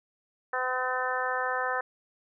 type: harmonic tone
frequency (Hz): 254.7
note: C4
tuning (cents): -46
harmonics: 2 / 3 / 4 / 5 / 6 / 7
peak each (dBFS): -34 / -34 / -34 / -34 / -34 / -34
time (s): 0.53-1.81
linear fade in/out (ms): 5
effects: none